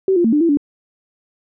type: tone with pitch steps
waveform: sine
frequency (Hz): 382.2 / 347.1 / 226.1 / 297 / 335 / 288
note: G4 / F4 / A3 / D4 / E4 / D4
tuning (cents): -44 / -11 / +47 / +20 / +28 / -34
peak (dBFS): -11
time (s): 0.08-0.572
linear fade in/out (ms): 2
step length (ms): 82
effects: none